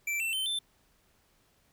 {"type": "tone with pitch steps", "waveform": "square", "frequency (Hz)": [2337, 2685, 3084, 3542], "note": ["D7", "E7", "G7", "A7"], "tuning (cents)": [-9, 31, -29, 11], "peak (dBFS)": -30, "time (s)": [0.07, 0.59], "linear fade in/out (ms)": 5, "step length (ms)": 130, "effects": ["pink hiss -68 dBFS RMS until 1.72 s"]}